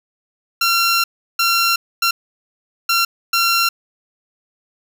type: tone bursts at uneven times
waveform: 15% pulse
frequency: 1368 Hz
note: F6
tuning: 36 cents flat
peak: -7 dBFS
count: 5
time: 0.61-1.04 / 1.39-1.76 / 2.02-2.11 / 2.89-3.05 / 3.33-3.69 s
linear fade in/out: 5 ms
effects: none